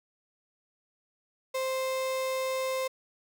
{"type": "tone", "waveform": "35% pulse", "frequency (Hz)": 523.3, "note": "C5", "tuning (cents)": 0, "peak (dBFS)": -27, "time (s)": [1.54, 2.88], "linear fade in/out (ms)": 10, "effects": []}